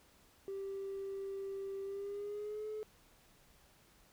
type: tone with pitch glide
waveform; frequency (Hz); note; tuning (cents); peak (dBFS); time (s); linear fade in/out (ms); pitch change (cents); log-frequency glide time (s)
triangle; 391.3 to 429.2; G4 to A4; -3 to -43; -36; 0.48-2.83; 0; +160; 1.83-2.67
effects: tanh soft clip ceiling -36 dBFS + pink hiss -66 dBFS RMS until 4.12 s